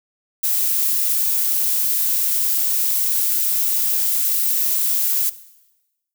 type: noise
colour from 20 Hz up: violet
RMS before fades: -19 dBFS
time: 0.43-5.3 s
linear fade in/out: 10 ms
effects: noise-tail reverb RT60 1.0 s tail -17 dB re dry